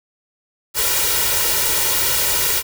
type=noise with comb filter; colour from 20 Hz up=white; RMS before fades=-18 dBFS; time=0.74-2.63 s; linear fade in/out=50 ms; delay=2.1 ms; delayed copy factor=+0.75; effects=none